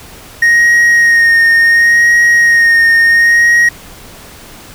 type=tone with vibrato; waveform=triangle; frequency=1864 Hz; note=A#6; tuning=1 cent flat; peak=-3 dBFS; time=0.42-3.69 s; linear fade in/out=5 ms; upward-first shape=sine; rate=0.7 Hz; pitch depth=23 cents each way; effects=pink hiss -34 dBFS RMS until 4.74 s